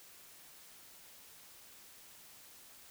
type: silence
effects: white hiss -57 dBFS RMS until 2.9 s